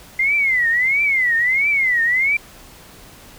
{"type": "tone with vibrato", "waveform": "sine", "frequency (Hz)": 2068, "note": "C7", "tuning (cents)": -21, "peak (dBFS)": -14, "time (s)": [0.19, 2.37], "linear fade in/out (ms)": 5, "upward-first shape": "triangle", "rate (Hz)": 1.5, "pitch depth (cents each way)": 230, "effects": ["pink hiss -43 dBFS RMS until 3.38 s"]}